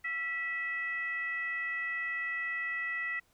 sine tone with frequency modulation, 1959 Hz, B6, 15 cents flat, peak -32 dBFS, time 0.04-3.2 s, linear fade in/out 10 ms, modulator 620 Hz, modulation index 0.52, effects pink hiss -70 dBFS RMS until 3.33 s

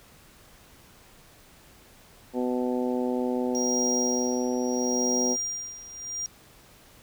harmonic tone, 124.9 Hz, B2, 20 cents sharp, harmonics 2 / 3 / 4 / 5 / 6 / 7, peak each -27 / -31 / -31 / -38 / -39 / -39 dBFS, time 2.33-5.37 s, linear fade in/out 50 ms
triangle tone with tremolo, 5700 Hz, F8, 34 cents sharp, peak -24 dBFS, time 3.55-6.26 s, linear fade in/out 0 ms, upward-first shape sine, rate 0.76 Hz, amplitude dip 85%
effects pink hiss -54 dBFS RMS until 7.02 s

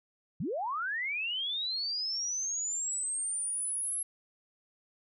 sine linear sweep, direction up, 120.3 to 11120 Hz, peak -31 dBFS, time 0.4-4.03 s, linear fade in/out 5 ms, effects none

